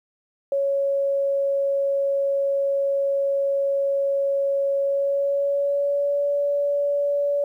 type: tone with pitch glide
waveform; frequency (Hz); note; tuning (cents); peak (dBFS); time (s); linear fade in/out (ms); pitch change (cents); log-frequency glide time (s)
sine; 555 to 571.9; C#5 to D5; +2 to -46; -19; 0.52-7.44; 2; +52; 4.8-6.26
effects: 10-bit